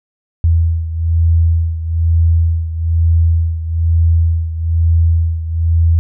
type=beating tone pair; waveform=sine; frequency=82.41 / 83.51 Hz; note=E2 / E2; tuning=0 / +23 cents; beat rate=1.1 Hz; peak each=-11 / -16 dBFS; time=0.44-5.99 s; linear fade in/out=0 ms; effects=none